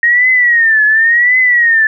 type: tone with vibrato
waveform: sine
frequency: 1864.7 Hz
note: A#6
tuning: in tune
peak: -6 dBFS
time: 0.03-1.87 s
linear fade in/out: 2 ms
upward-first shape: triangle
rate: 0.92 Hz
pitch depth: 160 cents each way
effects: none